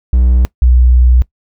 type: tone pair in turn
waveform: triangle / sine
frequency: 61.74 / 61.74 Hz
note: B1 / B1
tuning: 0 / 0 cents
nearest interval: unison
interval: 0 cents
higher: neither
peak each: -4 dBFS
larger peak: neither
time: 0.13-0.45 / 0.62-1.22 s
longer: second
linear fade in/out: 0 ms
effects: noise-tail reverb RT60 0.1 s tail -21 dB re dry